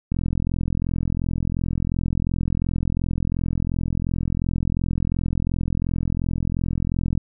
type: click train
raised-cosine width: 5 ms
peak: -11 dBFS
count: 303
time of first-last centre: 0.12-7.176 s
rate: 42.8 Hz
effects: none